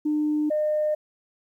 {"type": "tone pair in turn", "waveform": "sine", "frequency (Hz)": [301.5, 607.7], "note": ["D4", "D#5"], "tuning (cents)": [46, -41], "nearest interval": "octave", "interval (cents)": 1213, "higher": "second", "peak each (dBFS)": -20, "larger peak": "neither", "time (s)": [[0.05, 0.5], [0.5, 0.95]], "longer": "neither", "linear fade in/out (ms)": 10, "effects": ["tanh soft clip ceiling -16 dBFS", "10-bit"]}